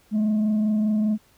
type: tone with frequency modulation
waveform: sine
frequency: 213.5 Hz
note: G#3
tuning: 48 cents sharp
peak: -16 dBFS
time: 0.11-1.18 s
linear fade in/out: 50 ms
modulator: 25 Hz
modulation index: 0.21
effects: tanh soft clip ceiling -18 dBFS + pink hiss -59 dBFS RMS until 1.37 s